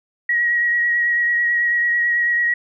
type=tone with vibrato; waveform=sine; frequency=1904 Hz; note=A#6; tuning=36 cents sharp; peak=-15 dBFS; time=0.29-2.54 s; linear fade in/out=5 ms; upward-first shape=triangle; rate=9.1 Hz; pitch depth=22 cents each way; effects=none